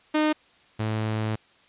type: tone pair in turn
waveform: sawtooth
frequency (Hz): 306.4 / 109.08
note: D#4 / A2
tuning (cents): -27 / -15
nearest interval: octave + tritone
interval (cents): 1788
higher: first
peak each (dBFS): -16 / -21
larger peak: first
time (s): 0.14-0.33 / 0.79-1.36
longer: second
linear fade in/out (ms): 10
effects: white hiss -58 dBFS RMS until 1.68 s + resampled to 8000 Hz